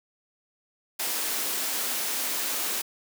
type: high-pass noise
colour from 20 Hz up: white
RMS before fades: -29 dBFS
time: 0.99-2.82 s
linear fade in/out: 10 ms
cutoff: 210 Hz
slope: 48 dB/octave
effects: none